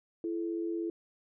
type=tone pair together; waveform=sine; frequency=335.2 / 431.9 Hz; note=E4 / A4; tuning=+29 / -32 cents; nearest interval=major third; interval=439 cents; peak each=-32 / -39 dBFS; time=0.24-0.9 s; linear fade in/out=2 ms; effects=none